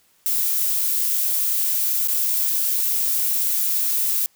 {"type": "noise with dropouts", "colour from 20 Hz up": "violet", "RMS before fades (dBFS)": -21, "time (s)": [0.26, 4.26], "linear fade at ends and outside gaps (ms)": 0, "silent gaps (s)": [2.075, 2.083], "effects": ["white hiss -60 dBFS RMS until 4.35 s"]}